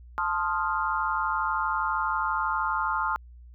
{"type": "chord", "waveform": "sine", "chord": "F dominant seventh", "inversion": "first", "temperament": "equal", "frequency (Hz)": [880, 1046.5, 1244.5, 1396.9], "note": ["A5", "C6", "Eb6", "F6"], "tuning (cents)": [0, 0, 0, 0], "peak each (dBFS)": -30, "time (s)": [0.18, 3.16], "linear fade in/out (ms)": 0, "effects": ["added 60 Hz sine -45 dBFS peak until 3.54 s"]}